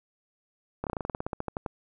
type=slowing click train; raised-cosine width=1 ms; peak=-17 dBFS; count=16; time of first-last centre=0.84-1.662 s; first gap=28 ms; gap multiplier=1.09; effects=none